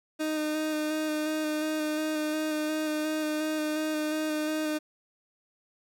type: tone with vibrato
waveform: 30% pulse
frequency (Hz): 308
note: D#4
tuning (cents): -17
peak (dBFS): -25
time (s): 0.19-4.79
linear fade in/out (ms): 20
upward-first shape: square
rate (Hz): 2.8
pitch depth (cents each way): 14
effects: 11-bit

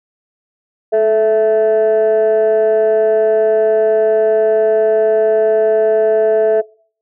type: tone pair together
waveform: sine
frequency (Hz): 434.9 / 659.3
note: A4 / E5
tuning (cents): -20 / 0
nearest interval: perfect fifth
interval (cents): 720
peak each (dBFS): -10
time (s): 0.92-6.62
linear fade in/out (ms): 20
effects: noise-tail reverb RT60 0.5 s tail -25 dB re dry + tanh soft clip ceiling -6 dBFS

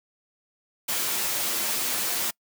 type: noise with comb filter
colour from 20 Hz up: white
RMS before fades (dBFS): -27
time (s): 0.88-2.31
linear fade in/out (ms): 10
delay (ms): 8.6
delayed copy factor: +0.55
effects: noise-tail reverb RT60 0.1 s tail -26 dB re dry + high-pass 150 Hz 12 dB/octave

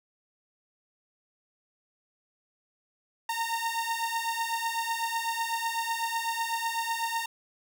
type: beating tone pair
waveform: sawtooth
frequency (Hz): 914 / 922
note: A#5 / A#5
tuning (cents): -34 / -19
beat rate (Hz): 8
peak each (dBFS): -28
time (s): 3.29-7.26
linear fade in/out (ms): 5
effects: none

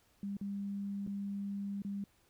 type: tone with dropouts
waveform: sine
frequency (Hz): 200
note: G3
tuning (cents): +35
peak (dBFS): -36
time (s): 0.23-2.04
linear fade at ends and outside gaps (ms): 2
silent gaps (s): 0.369-0.412 / 1.066-1.074 / 1.82-1.848
effects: pink hiss -70 dBFS RMS until 2.29 s

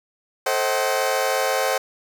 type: chord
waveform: sawtooth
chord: A diminished seventh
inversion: none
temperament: just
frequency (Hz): 440 / 528 / 633.6 / 760.3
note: A4 / C5 / Eb5 / Gb5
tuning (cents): 0 / +16 / +31 / +47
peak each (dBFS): -24 / -19 / -23 / -21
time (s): 0.46-1.78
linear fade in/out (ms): 5
effects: none

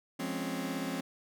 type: chord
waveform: sawtooth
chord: Db major seventh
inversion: first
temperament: just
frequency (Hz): 173.24 / 207.9 / 259.9 / 277.2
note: F3 / Ab3 / C4 / Db4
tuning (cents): -14 / +2 / -11 / 0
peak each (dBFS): -36 / -37 / -33 / -35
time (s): 0.19-1.01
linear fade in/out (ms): 10
effects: none

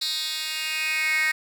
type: tone with high-pass filter sweep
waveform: 10% pulse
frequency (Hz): 312.5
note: D#4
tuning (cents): +8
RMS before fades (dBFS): -26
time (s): 0.01-1.32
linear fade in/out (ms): 10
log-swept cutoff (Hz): 3900 to 2000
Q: 6.6
effects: none

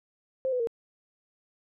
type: tone with pitch steps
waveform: sine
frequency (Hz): 525 / 499.7 / 462.8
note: C5 / B4 / A#4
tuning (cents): +6 / +20 / -13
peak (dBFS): -25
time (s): 0.45-0.672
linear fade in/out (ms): 0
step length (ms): 74
effects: none

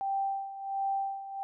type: tone with tremolo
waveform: sine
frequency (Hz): 784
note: G5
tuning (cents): 0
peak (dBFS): -27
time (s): 0.01-1.43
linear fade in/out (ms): 0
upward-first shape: sine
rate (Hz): 1.4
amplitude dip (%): 75
effects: none

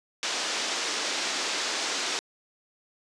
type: band-pass noise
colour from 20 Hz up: white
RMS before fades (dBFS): -30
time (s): 0.23-2.19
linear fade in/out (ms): 0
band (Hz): 260 to 6300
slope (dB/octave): 24
effects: resampled to 22050 Hz

